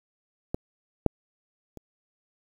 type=clicks; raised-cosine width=2 ms; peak=-14 / -6 / -28 dBFS; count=3; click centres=0.545 / 1.063 / 1.773 s; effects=8-bit